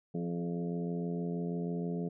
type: harmonic tone with a mistuned harmonic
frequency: 86.3 Hz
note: F2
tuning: 20 cents flat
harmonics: 2 / 3 / 4 / 5 / 6 / 7 / 8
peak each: -34 / -41 / -45 / -40 / -54 / -51 / -50 dBFS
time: 0.14-2.09 s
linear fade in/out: 10 ms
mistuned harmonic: 5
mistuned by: -21 cents
effects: none